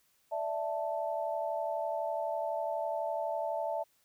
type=chord; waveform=sine; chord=D suspended second; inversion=none; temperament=equal; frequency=587.3 / 659.3 / 880 Hz; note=D5 / E5 / A5; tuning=0 / 0 / 0 cents; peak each=-37 / -34 / -37 dBFS; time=0.31-3.84 s; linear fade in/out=20 ms; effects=white hiss -71 dBFS RMS until 4.04 s